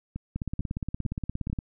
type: two click trains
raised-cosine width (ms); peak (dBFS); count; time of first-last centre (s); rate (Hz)
5; -18 / -21; 22 / 4; 0.36-1.588 / 0.16-1.499; 17.1 / 2.24
effects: none